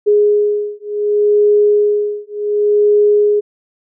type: beating tone pair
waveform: sine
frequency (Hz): 415.3 / 415.98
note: G#4 / G#4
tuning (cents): 0 / +3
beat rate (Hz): 0.68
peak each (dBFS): -13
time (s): 0.06-3.41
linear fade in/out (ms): 20
effects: none